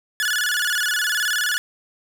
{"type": "tone with vibrato", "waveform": "sawtooth", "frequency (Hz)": 1582, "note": "G6", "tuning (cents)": 15, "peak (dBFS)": -16, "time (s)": [0.2, 1.58], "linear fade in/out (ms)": 0, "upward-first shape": "square", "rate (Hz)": 19, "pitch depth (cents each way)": 140, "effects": []}